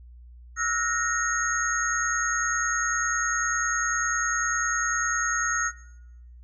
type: tone cluster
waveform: sine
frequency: 1310 / 1440 / 1858 / 6520 Hz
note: E6 / F#6 / A#6 / G#8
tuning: -11 / -47 / -6 / -33 cents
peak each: -29 dBFS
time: 0.56-5.72 s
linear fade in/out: 50 ms
effects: noise-tail reverb RT60 0.9 s tail -19 dB re dry + added 60 Hz sine -44 dBFS peak until 6.43 s